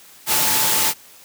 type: tone in noise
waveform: sine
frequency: 875 Hz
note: A5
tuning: 10 cents flat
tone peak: -28 dBFS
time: 0.26-0.94 s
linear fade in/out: 50 ms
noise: white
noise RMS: -18 dBFS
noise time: 0.26-0.94 s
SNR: -13 dB
effects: white hiss -46 dBFS RMS until 1.24 s + high-pass 80 Hz 12 dB/octave